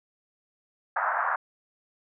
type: band-pass noise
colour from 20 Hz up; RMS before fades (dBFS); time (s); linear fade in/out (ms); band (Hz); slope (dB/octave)
white; -27; 0.96-1.36; 5; 660 to 1600; 48
effects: none